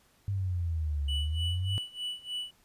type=exponential two-way sweep; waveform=sine; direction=down then up; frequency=101 to 69.3 to 101 Hz; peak=-28 dBFS; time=0.28-1.78 s; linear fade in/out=0 ms; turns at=1.09 s
type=tone with tremolo; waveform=triangle; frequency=2960 Hz; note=F#7; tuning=in tune; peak=-30 dBFS; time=1.08-2.51 s; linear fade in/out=5 ms; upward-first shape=sine; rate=3.3 Hz; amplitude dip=90%
effects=pink hiss -65 dBFS RMS until 2.64 s + resampled to 32000 Hz